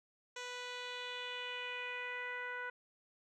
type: tone with low-pass filter sweep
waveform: 10% pulse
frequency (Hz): 493.7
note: B4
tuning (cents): -1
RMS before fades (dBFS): -43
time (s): 0.36-2.7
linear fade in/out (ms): 5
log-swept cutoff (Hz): 5500 to 1600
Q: 2.9
effects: none